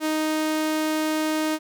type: tone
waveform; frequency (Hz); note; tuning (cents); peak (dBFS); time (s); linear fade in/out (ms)
sawtooth; 311.1; D#4; 0; -18; 0-1.59; 50
effects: none